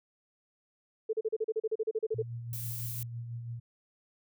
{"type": "tone bursts", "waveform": "sine", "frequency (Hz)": 440, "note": "A4", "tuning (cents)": 0, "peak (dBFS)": -27, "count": 15, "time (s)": [1.09, 2.224], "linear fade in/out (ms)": 10, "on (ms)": 42, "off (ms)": 36}
{"type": "tone with tremolo", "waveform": "sine", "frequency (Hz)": 117.7, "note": "A#2", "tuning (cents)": 17, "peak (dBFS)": -35, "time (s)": [2.14, 3.6], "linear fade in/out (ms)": 10, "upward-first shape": "sine", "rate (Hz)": 6, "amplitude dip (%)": 40}
{"type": "noise", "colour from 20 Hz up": "violet", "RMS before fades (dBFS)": -40, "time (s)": [2.53, 3.03], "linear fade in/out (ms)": 2}
{"effects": []}